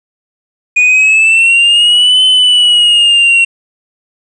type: exponential two-way sweep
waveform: triangle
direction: up then down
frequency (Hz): 2453 to 3048 to 2729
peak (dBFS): -3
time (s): 0.76-3.45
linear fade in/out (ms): 10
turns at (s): 2.24
effects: resampled to 24000 Hz + 7-bit